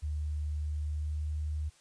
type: tone with pitch glide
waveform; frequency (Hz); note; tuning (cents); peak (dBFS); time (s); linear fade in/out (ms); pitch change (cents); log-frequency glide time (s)
sine; 75.2 to 75.99; D2 to D#2; +42 to -40; -31; 0.02-1.7; 20; +18; 0.84-1.27
effects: white hiss -63 dBFS RMS until 1.8 s + resampled to 22050 Hz